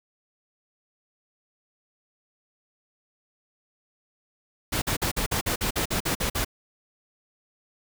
pink noise bursts, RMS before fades -26 dBFS, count 12, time 4.72-6.448 s, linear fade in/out 10 ms, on 100 ms, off 48 ms, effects none

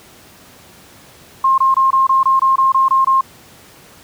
sine tone bursts, 1065 Hz, C6, 30 cents sharp, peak -9 dBFS, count 11, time 1.44-3.21 s, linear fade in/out 5 ms, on 140 ms, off 23 ms, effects pink hiss -43 dBFS RMS until 4.03 s + high-pass 80 Hz 12 dB/octave

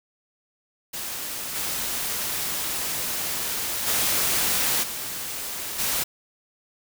white noise with level steps, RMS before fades -32 / -28 / -23 / -32 / -25 dBFS, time 0.93-6.04 s, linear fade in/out 10 ms, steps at 1.54 / 3.86 / 4.82 / 5.78 s, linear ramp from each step 20 ms, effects none

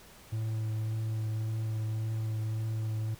triangle tone with vibrato, 110 Hz, A2, in tune, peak -28 dBFS, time 0.32-3.15 s, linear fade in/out 10 ms, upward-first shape triangle, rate 1.8 Hz, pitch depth 15 cents each way, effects pink hiss -54 dBFS RMS until 3.19 s

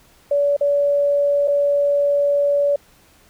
sine tone with dropouts, 572 Hz, D5, 46 cents flat, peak -14 dBFS, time 0.31-2.76 s, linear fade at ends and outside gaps 5 ms, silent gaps 0.566-0.609 / 1.476-1.48 s, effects pink hiss -53 dBFS RMS until 3.29 s

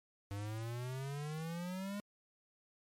square exponential sweep, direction up, 99 to 206.7 Hz, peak -40 dBFS, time 0.31-2 s, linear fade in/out 0 ms, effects MP3 64 kbps

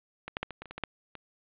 clicks, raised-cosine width 0.3 ms, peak -21 / -14 / -14 / -22 / -24 / -28 / -26 / -22 / -13 / -26 dBFS, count 10, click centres 0.28 / 0.369 / 0.43 / 0.507 / 0.62 / 0.657 / 0.71 / 0.78 / 0.837 / 1.153 s, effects resampled to 8000 Hz + 8-bit

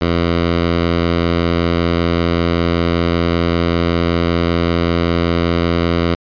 10% pulse tone, 85.2 Hz, F2, 42 cents flat, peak -5 dBFS, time 0.01-6.15 s, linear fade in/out 5 ms, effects resampled to 11025 Hz

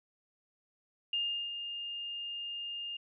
sine tone with ADSR envelope, 2820 Hz, F7, 16 cents sharp, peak -29 dBFS, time 1.13-2.97 s, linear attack 3 ms, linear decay 370 ms, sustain -8 dB, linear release 6 ms, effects none

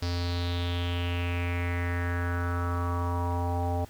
square tone with low-pass filter sweep, 87.31 Hz, F2, in tune, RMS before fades -29 dBFS, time 0.02-3.85 s, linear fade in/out 5 ms, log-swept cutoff 4900 to 720 Hz, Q 4.9, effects pink hiss -53 dBFS RMS until 3.89 s

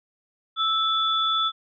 sine tone pair together, 1318.5 / 3458 Hz, E6 / A7, 0 / -31 cents, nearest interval octave + perfect fourth, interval 1669 cents, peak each -23 dBFS, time 0.56-1.52 s, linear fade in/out 50 ms, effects none

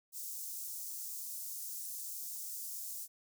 white high-pass noise, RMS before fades -43 dBFS, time 0.12-3.08 s, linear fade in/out 50 ms, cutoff 5900 Hz, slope 24 dB/octave, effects none

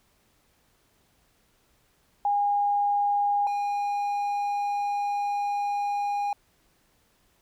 sine / triangle tone pair in turn, 815 / 815 Hz, G#5 / G#5, -33 / -33 cents, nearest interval unison, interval 0 cents, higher neither, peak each -21 / -23 dBFS, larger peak first, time 2.25-3.47 / 3.47-6.33 s, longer second, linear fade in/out 2 ms, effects pink hiss -66 dBFS RMS until 7.41 s

